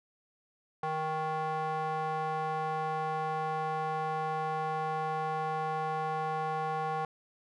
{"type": "tone with band-pass filter", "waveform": "square", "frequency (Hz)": 156.9, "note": "D#3", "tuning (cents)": 15, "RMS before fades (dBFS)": -33, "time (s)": [0.83, 7.05], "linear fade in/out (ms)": 2, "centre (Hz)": 890, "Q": 2.8, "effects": []}